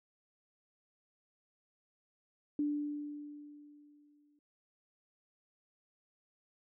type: tone with exponential decay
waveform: sine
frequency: 293.7 Hz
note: D4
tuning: in tune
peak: -29 dBFS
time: 2.59-4.39 s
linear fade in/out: 2 ms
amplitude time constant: 390 ms
effects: none